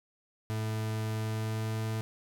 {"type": "tone with pitch glide", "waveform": "40% pulse", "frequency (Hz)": [109.4, 110.42], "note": ["A2", "A2"], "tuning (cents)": [-9, 7], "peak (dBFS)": -30, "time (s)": [0.5, 2.01], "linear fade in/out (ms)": 0, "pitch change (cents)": 16, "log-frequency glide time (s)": [1.13, 1.84], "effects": []}